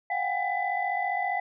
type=tone cluster; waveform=sine; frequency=710 / 750 / 805 / 2001 Hz; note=F5 / F#5 / G5 / B6; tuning=+28 / +23 / +46 / +22 cents; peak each=-31 dBFS; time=0.1-1.4 s; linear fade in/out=5 ms; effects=tanh soft clip ceiling -15 dBFS